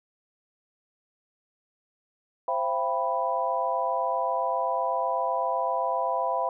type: chord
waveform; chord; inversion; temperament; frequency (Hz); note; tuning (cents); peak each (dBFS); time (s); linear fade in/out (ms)
sine; C major seventh; none; equal with one note detuned; 523.3 / 676.2 / 784 / 987.8; C5 / E5 / G5 / B5; 0 / +44 / 0 / 0; -31 / -29 / -31 / -28; 2.48-6.49; 2
effects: none